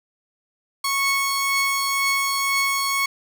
sawtooth tone pair together, 1101.5 / 2205 Hz, C#6 / C#7, -11 / -10 cents, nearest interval octave, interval 1201 cents, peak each -19 dBFS, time 0.84-3.06 s, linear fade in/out 5 ms, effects none

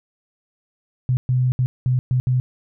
sine tone bursts at uneven times, 126.8 Hz, B2, 46 cents sharp, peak -15 dBFS, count 6, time 1.09-1.17 / 1.29-1.52 / 1.59-1.66 / 1.86-1.99 / 2.11-2.2 / 2.27-2.4 s, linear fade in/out 0 ms, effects none

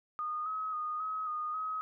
sine tone with pitch steps, 1228 / 1276 / 1232 / 1274 / 1230 / 1270 Hz, D#6 / D#6 / D#6 / D#6 / D#6 / D#6, -23 / +43 / -17 / +41 / -20 / +35 cents, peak -33 dBFS, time 0.19-1.81 s, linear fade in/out 0 ms, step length 270 ms, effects none

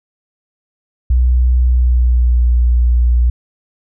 sine tone with pitch glide, 62 to 60.06 Hz, B1 to B1, +7 to -48 cents, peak -8 dBFS, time 1.1-3.3 s, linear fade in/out 5 ms, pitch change -55 cents, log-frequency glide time 1.67-2.43 s, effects none

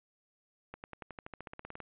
accelerating click train, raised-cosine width 0.5 ms, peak -28 dBFS, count 16, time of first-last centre 0.74-1.803 s, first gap 99 ms, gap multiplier 0.95, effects resampled to 8000 Hz

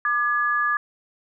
sine tone pair together, 1196 / 1691.4 Hz, D6 / G#6, +31 / +31 cents, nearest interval tritone, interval 600 cents, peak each -22 dBFS, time 0.05-0.77 s, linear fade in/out 2 ms, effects none

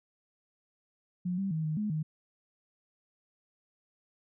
sine tone with pitch steps, 179.2 / 195 / 158.6 / 155.1 / 210.8 / 155.4 Hz, F3 / G3 / D#3 / D#3 / G#3 / D#3, +45 / -9 / +33 / -5 / +26 / -2 cents, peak -29 dBFS, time 1.25-2.03 s, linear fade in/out 10 ms, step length 130 ms, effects none

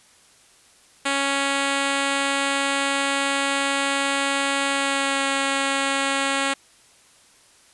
5% pulse tone with pitch glide, 277.2 to 274.5 Hz, C#4 to C#4, 0 to -17 cents, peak -9 dBFS, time 1.05-6.54 s, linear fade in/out 10 ms, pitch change -17 cents, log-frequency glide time 4.7-5.24 s, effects white hiss -54 dBFS RMS until 7.73 s + resampled to 24000 Hz

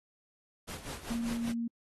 pink noise with tremolo, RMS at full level -41 dBFS, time 0.67-1.53 s, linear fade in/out 20 ms, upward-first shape sine, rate 5.1 Hz, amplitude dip 70%
sine tone, 233.1 Hz, A#3, in tune, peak -31 dBFS, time 1.1-1.68 s, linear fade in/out 10 ms
effects AAC 32 kbps

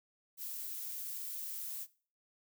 violet noise, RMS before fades -42 dBFS, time 0.37-1.87 s, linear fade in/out 50 ms, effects noise-tail reverb RT60 0.4 s tail -19 dB re dry

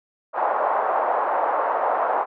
pink band-pass noise, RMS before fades -22 dBFS, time 0.33-2.26 s, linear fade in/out 50 ms, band 610 to 1100 Hz, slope 24 dB/octave, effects none

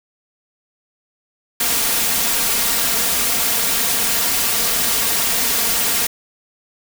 white noise with comb filter, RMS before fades -18 dBFS, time 1.6-6.07 s, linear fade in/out 5 ms, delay 4.3 ms, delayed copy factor +0.55, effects none

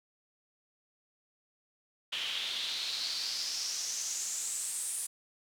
pink noise with band-pass filter sweep, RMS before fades -36 dBFS, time 2.12-5.07 s, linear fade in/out 10 ms, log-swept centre 3000 to 9500 Hz, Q 4.6, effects none

